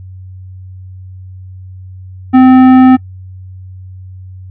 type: tone with tanh clipping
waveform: triangle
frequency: 257.9 Hz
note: C4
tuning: 25 cents flat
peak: -3 dBFS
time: 2.33-2.97 s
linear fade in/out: 20 ms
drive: 17 dB
effects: noise-tail reverb RT60 0.1 s tail -25 dB re dry + added 93 Hz sine -27 dBFS peak until 4.5 s